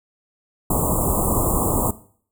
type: band-stop noise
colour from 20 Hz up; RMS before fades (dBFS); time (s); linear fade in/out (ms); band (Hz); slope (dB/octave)
pink; -20; 0.7-1.91; 5; 1200 to 7300; 96
effects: noise-tail reverb RT60 0.5 s tail -17 dB re dry